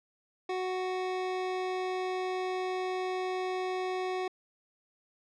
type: tone pair together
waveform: square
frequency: 370 / 741 Hz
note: F#4 / F#5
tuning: 0 / +2 cents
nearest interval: octave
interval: 1202 cents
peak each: -33 / -37 dBFS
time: 0.49-4.28 s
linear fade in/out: 5 ms
effects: low-pass 4000 Hz 12 dB/octave